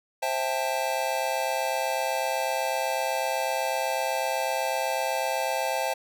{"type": "chord", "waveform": "square", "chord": "A minor seventh", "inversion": "first", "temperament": "just", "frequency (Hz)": [528, 660, 792, 880], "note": ["C5", "E5", "G5", "A5"], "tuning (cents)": [16, 2, 18, 0], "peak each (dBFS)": -32, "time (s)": [0.22, 5.94], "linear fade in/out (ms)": 10, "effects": []}